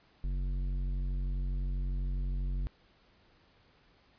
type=tone with tanh clipping; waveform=sine; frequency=46.19 Hz; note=F#1; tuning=2 cents flat; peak=-32 dBFS; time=0.24-2.67 s; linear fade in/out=0 ms; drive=11 dB; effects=pink hiss -65 dBFS RMS until 4.18 s + resampled to 11025 Hz